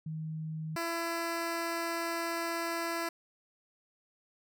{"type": "tone pair in turn", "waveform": ["sine", "10% pulse"], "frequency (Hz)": [157.6, 335.4], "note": ["D#3", "E4"], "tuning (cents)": [23, 30], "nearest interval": "octave + minor second", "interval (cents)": 1307, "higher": "second", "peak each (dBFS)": [-35, -24], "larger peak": "second", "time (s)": [[0.06, 0.76], [0.76, 3.09]], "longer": "second", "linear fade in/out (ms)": 5, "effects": []}